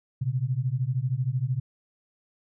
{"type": "beating tone pair", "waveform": "sine", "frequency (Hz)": [121.7, 134.7], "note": ["B2", "C#3"], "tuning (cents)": [-25, -49], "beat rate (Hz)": 13, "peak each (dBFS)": -27, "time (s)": [0.21, 1.6], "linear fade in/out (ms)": 10, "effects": []}